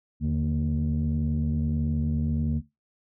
sine tone cluster, 78.4 / 148 / 229.6 Hz, D#2 / D3 / A#3, +14 / +14 / -26 cents, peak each -26 dBFS, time 0.2-2.62 s, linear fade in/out 50 ms, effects noise-tail reverb RT60 0.2 s tail -17 dB re dry + tanh soft clip ceiling -18 dBFS

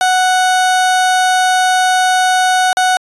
30% pulse tone with dropouts, 740 Hz, F#5, in tune, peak -7 dBFS, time 0.01-2.97 s, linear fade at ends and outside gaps 1 ms, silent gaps 2.73-2.77 s, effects resampled to 24000 Hz

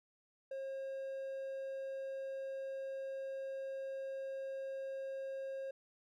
triangle tone, 538 Hz, C5, 48 cents sharp, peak -38 dBFS, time 0.51-5.71 s, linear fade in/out 5 ms, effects none

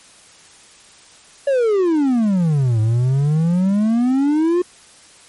triangle exponential two-way sweep, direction down then up, 574 to 107.3 to 363 Hz, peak -11 dBFS, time 1.47-4.62 s, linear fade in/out 5 ms, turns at 2.8 s, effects white hiss -46 dBFS RMS until 5.28 s + MP3 48 kbps

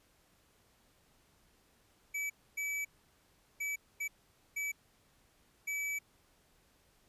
square tone bursts at uneven times, 2296 Hz, D7, 40 cents flat, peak -35 dBFS, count 6, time 2.14-2.3 / 2.57-2.85 / 3.6-3.76 / 4-4.08 / 4.56-4.72 / 5.67-5.99 s, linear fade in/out 10 ms, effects pink hiss -69 dBFS RMS until 7.08 s + resampled to 32000 Hz

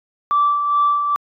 sine tone with tremolo, 1164 Hz, D6, 16 cents flat, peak -11 dBFS, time 0.31-1.16 s, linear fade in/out 0 ms, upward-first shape sine, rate 2.4 Hz, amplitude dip 50%, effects tanh soft clip ceiling -8 dBFS

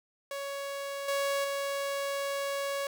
sawtooth tone with level steps, 558 Hz, C#5, 11 cents sharp, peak -31 / -24 / -27 dBFS, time 0.31-2.87 s, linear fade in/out 2 ms, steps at 1.08 / 1.44 s, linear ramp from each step 5 ms, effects none

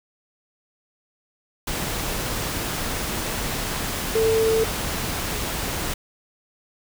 sine tone in noise, 445.4 Hz, A4, 21 cents sharp, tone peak -17 dBFS, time 4.15-4.64 s, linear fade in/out 5 ms, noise pink, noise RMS -27 dBFS, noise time 1.67-5.94 s, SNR +7 dB, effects none

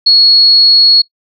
sine tone, 4340 Hz, C#8, 37 cents flat, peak -3 dBFS, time 0.06-1.02 s, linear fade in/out 10 ms, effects noise-tail reverb RT60 0.1 s tail -21 dB re dry

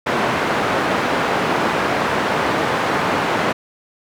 white band-pass noise, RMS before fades -19 dBFS, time 0.06-3.53 s, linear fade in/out 10 ms, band 130 to 1300 Hz, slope 12 dB/octave, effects none

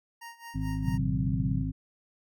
25% pulse tone with tremolo, 932.3 Hz, A#5, in tune, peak -37 dBFS, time 0.21-0.98 s, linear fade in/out 10 ms, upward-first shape sine, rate 4.6 Hz, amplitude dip 85%
harmonic tone, 52.2 Hz, G#1, 10 cents sharp, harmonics 1 / 2 / 3 / 5, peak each -34 / -34 / -34 / -34 dBFS, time 0.54-1.72 s, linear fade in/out 20 ms
sine chord, B suspended second, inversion none, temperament just, 123.47 / 138.9 / 185.21 Hz, B2 / C#3 / F#3, 0 / +4 / +2 cents, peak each -32 dBFS, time 0.82-1.64 s, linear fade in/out 50 ms
effects none

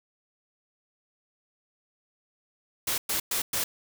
white noise bursts, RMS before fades -28 dBFS, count 4, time 2.87-3.64 s, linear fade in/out 5 ms, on 110 ms, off 110 ms, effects none

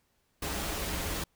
pink noise with comb filter, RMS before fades -34 dBFS, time 0.42-1.24 s, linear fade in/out 5 ms, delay 8.1 ms, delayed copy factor -0.5, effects pink hiss -73 dBFS RMS until 1.35 s

